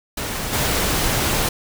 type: noise with level steps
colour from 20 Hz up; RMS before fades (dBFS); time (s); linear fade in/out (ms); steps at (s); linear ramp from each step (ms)
pink; -26 / -20; 0.17-1.49; 5; 0.52; 20
effects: none